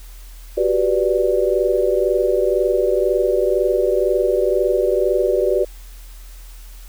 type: chord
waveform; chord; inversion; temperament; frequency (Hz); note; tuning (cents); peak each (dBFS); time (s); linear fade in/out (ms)
sine; G major seventh; third; equal; 370 / 392 / 493.9 / 587.3; F#4 / G4 / B4 / D5; 0 / 0 / 0 / 0; -20; 0.57-5.65; 10
effects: added 41 Hz sine -35 dBFS peak until 6.88 s + white hiss -47 dBFS RMS until 6.88 s